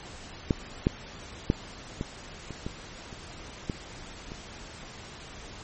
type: clicks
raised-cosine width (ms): 3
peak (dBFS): -9 / -8 / -8 / -17 / -25 / -19 / -29 / -16 / -27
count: 9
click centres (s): 0.508 / 0.869 / 1.501 / 2.011 / 2.507 / 2.665 / 3.128 / 3.698 / 4.319
effects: pink hiss -44 dBFS RMS until 5.63 s + MP3 32 kbps